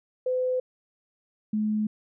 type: tone pair in turn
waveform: sine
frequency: 508 / 213.6 Hz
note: B4 / G#3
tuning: +49 / +49 cents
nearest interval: octave + minor third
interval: 1500 cents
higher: first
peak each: -23 dBFS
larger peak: neither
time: 0.26-0.6 / 1.53-1.87 s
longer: neither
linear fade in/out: 5 ms
effects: none